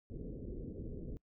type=low-pass noise; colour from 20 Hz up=pink; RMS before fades=-44 dBFS; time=0.1-1.17 s; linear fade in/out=0 ms; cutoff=480 Hz; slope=48 dB/octave; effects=noise-tail reverb RT60 0.1 s tail -24 dB re dry